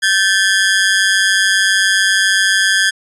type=ring-modulated tone; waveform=sawtooth; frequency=1649 Hz; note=G#6; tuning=13 cents flat; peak=-4 dBFS; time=0.02-2.91 s; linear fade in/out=20 ms; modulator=96.4 Hz; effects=resampled to 24000 Hz